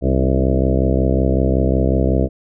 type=harmonic tone with a mistuned harmonic; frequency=65.41 Hz; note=C2; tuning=in tune; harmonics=1 / 2 / 3 / 4 / 5 / 6 / 7 / 8 / 9 / 10; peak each=-17 / -20 / -22 / -23 / -24 / -25 / -25 / -26 / -27 / -27 dBFS; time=0.01-2.29 s; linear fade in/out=50 ms; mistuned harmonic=4; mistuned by=+42 cents; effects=none